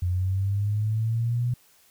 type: linear sweep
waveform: sine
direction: up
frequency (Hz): 88 to 123.47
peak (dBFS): -22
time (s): 0.02-1.54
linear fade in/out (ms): 5
effects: white hiss -59 dBFS RMS until 1.9 s